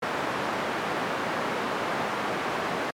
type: band-pass noise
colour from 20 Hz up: white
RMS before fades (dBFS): -29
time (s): 0.02-2.91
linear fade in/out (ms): 10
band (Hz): 180 to 1300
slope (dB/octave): 12
effects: MP3 96 kbps